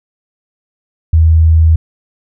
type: tone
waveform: sine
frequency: 80.6 Hz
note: E2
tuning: 38 cents flat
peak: -4 dBFS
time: 1.13-1.76 s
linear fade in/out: 5 ms
effects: none